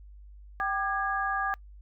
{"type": "tone cluster", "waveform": "sine", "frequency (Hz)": [779, 1197, 1649], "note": ["G5", "D6", "G#6"], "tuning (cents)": [-11, 33, -13], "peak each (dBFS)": -31, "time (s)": [0.6, 1.54], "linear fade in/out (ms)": 0, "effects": ["noise-tail reverb RT60 0.1 s tail -25 dB re dry", "added 50 Hz sine -46 dBFS peak until 1.81 s"]}